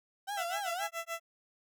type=tone with vibrato; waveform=35% pulse; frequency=751 Hz; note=F#5; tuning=26 cents sharp; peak=-33 dBFS; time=0.27-0.88 s; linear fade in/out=20 ms; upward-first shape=sine; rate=3.9 Hz; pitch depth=170 cents each way
type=tone with tremolo; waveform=15% pulse; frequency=668 Hz; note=E5; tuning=23 cents sharp; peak=-28 dBFS; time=0.37-1.2 s; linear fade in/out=5 ms; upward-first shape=sine; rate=6.9 Hz; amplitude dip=100%
effects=none